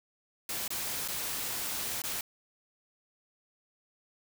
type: noise with dropouts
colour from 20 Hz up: white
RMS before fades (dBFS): -35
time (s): 0.49-2.21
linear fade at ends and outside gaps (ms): 2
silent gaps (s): 0.679-0.704 / 1.078-1.084 / 2.019-2.038
effects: none